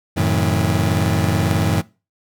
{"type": "chord", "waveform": "30% pulse", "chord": "F# diminished seventh", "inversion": "none", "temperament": "just", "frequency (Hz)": [92.5, 111, 133.2, 159.84], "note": ["F#2", "A2", "C3", "Eb3"], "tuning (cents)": [0, 16, 31, 47], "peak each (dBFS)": [-17, -19, -23, -18], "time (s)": [0.16, 1.82], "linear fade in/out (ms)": 20, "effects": ["noise-tail reverb RT60 0.3 s tail -21 dB re dry"]}